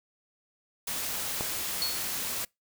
white noise, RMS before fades -33 dBFS, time 0.87-2.45 s, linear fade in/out 5 ms
click, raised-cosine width 1 ms, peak -18 dBFS, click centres 1.409 s
triangle tone with exponential decay, 4367 Hz, C#8, 27 cents flat, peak -24 dBFS, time 1.82-2.16 s, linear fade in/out 0 ms, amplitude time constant 73 ms
effects noise-tail reverb RT60 0.2 s tail -26 dB re dry

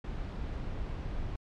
brown noise, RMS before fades -36 dBFS, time 0.04-1.36 s, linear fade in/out 5 ms, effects low-pass 4000 Hz 12 dB/octave + MP3 96 kbps

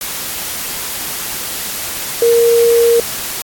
sine tone in noise, 467.5 Hz, A#4, 5 cents sharp, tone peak -7 dBFS, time 2.22-3 s, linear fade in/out 2 ms, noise white, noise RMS -22 dBFS, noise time 0.01-3.42 s, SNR +12 dB, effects AAC 64 kbps

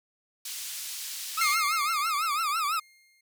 pink band-pass noise, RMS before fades -37 dBFS, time 0.45-1.55 s, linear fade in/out 5 ms, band 3900 to 16000 Hz, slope 12 dB/octave
40% pulse tone with vibrato, 1244.5 Hz, D#6, in tune, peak -25 dBFS, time 1.37-2.8 s, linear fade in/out 10 ms, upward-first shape triangle, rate 6 Hz, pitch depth 180 cents each way
sawtooth tone with exponential decay, 2124 Hz, C7, 25 cents sharp, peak -20 dBFS, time 1.41-3.21 s, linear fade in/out 5 ms, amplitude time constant 390 ms
effects none

